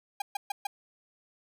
45% pulse tone bursts, 808 Hz, G#5, 48 cents flat, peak -29 dBFS, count 4, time 0.2-0.67 s, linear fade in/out 5 ms, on 20 ms, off 130 ms, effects none

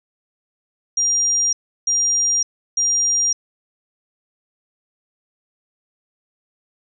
sine tone bursts, 5700 Hz, F8, 34 cents sharp, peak -15 dBFS, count 3, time 0.97-3.33 s, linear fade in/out 5 ms, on 560 ms, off 340 ms, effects none

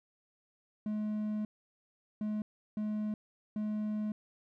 triangle tone bursts at uneven times, 212.5 Hz, G#3, 40 cents sharp, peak -30 dBFS, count 4, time 0.86-1.45 / 2.21-2.42 / 2.77-3.14 / 3.56-4.12 s, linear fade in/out 2 ms, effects none

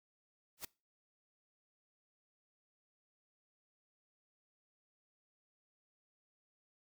white noise with exponential growth, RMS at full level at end -37 dBFS, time 0.57-0.65 s, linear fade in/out 5 ms, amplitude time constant 16 ms, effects noise-tail reverb RT60 0.3 s tail -23 dB re dry

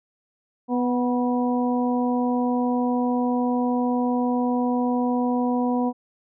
harmonic tone with a mistuned harmonic, 246.9 Hz, B3, in tune, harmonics 1 / 2 / 3 / 4, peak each -21 / -28 / -29 / -31 dBFS, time 0.68-5.93 s, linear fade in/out 50 ms, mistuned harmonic 4, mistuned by -24 cents, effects none

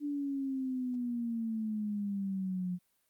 sine exponential sweep, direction down, 293.7 to 177.4 Hz, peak -32 dBFS, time 0-2.79 s, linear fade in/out 50 ms, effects white hiss -75 dBFS RMS until 3.09 s + Opus 48 kbps

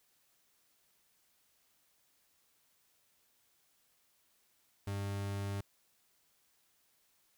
40% pulse tone, 100 Hz, G2, 35 cents sharp, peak -35 dBFS, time 4.87-5.61 s, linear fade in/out 5 ms, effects white hiss -73 dBFS RMS until 7.37 s

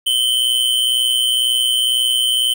square tone pair together, 2997 / 3119 Hz, F#7 / G7, +22 / -9 cents, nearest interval minor second, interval 69 cents, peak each -18 / -17 dBFS, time 0.06-2.54 s, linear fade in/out 10 ms, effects 8-bit

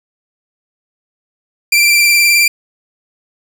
sawtooth tone with vibrato, 2359 Hz, D7, 7 cents sharp, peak -4 dBFS, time 1.72-2.48 s, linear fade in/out 5 ms, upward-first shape sine, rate 19 Hz, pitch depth 28 cents each way, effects none

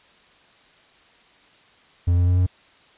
triangle tone with pitch steps, 87.31 / 88.48 / 89.66 / 90.86 Hz, F2 / F2 / F2 / F#2, 0 / +23 / +46 / -31 cents, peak -13 dBFS, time 2.07-2.466 s, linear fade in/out 10 ms, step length 99 ms, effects white hiss -54 dBFS RMS until 2.97 s + resampled to 8000 Hz

